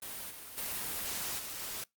white noise with level steps, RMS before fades -42 / -47 / -37 / -42 / -40 dBFS, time 0.02-1.84 s, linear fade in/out 5 ms, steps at 0.3 / 0.57 / 1.38 / 1.59 s, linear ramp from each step 10 ms, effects noise-tail reverb RT60 0.2 s tail -26 dB re dry + Opus 32 kbps

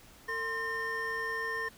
triangle tone cluster, 451.8 / 1048 / 1816 Hz, A4 / C6 / A#6, +46 / +2 / -46 cents, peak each -38 / -37 / -32 dBFS, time 0.28-1.69 s, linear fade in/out 10 ms, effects pink hiss -56 dBFS RMS until 1.77 s

